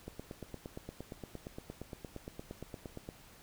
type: click train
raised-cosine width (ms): 2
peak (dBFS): -29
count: 27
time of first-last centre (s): 0.08-3.089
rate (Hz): 8.64
effects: pink hiss -58 dBFS RMS until 3.42 s